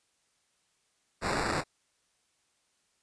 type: noise with sample-and-hold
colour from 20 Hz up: white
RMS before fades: -30 dBFS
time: 1.21-1.64 s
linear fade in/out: 50 ms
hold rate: 3150 Hz
effects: white hiss -73 dBFS RMS until 3.02 s + resampled to 22050 Hz